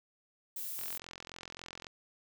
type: noise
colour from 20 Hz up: violet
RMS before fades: -40 dBFS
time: 0.56-0.98 s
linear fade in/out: 5 ms
type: click train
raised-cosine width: 0.2 ms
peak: -27 dBFS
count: 48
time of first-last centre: 0.79-1.868 s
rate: 43.6 Hz
effects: none